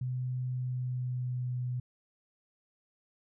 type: tone with pitch glide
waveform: sine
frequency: 126.7 to 124.67 Hz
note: B2 to B2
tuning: +45 to +17 cents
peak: -31 dBFS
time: 0.01-1.8 s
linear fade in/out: 5 ms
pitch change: -28 cents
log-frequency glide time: 0.48-1.56 s
effects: none